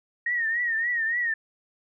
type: tone with vibrato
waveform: sine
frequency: 1864.7 Hz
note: A#6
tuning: in tune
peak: -23 dBFS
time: 0.26-1.34 s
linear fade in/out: 5 ms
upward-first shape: triangle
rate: 3.5 Hz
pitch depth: 100 cents each way
effects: none